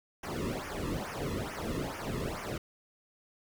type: noise with flanger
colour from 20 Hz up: brown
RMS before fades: -36 dBFS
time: 0.23-2.58 s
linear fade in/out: 5 ms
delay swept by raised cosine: 0.24 to 1.34 ms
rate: 2.3 Hz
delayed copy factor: -0.95
effects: none